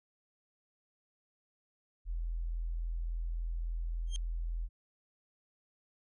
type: tone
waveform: sine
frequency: 41.78 Hz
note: E1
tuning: 24 cents sharp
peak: -33 dBFS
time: 2.05-4.69 s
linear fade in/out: 50 ms
type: tone with exponential growth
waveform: 25% pulse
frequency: 3194 Hz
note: G7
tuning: 32 cents sharp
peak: -32 dBFS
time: 4.07-4.16 s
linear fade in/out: 0 ms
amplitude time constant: 19 ms
effects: resampled to 24000 Hz